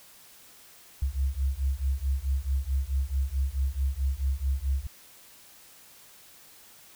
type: beating tone pair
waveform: sine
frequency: 65.41 / 70.01 Hz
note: C2 / C#2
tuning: 0 / +18 cents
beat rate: 4.6 Hz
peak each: -28 dBFS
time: 1.02-4.87 s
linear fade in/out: 5 ms
effects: white hiss -53 dBFS RMS until 6.95 s